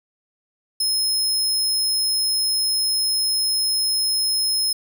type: tone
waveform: sawtooth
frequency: 5160 Hz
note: E8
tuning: 38 cents flat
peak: -16 dBFS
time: 0.8-4.73 s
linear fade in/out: 5 ms
effects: none